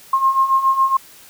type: beating tone pair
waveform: sine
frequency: 1064 / 1071.2 Hz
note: C6 / C6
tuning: +29 / +40 cents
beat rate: 7.2 Hz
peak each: -19 / -14 dBFS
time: 0.13-0.97 s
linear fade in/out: 5 ms
effects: white hiss -44 dBFS RMS until 1.29 s